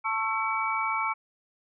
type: tone cluster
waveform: sine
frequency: 887 / 1096 / 1332 / 2278 Hz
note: A5 / C#6 / E6 / C#7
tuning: +14 / -20 / +18 / +47 cents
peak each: -31 dBFS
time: 0.04-1.14 s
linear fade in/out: 20 ms
effects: none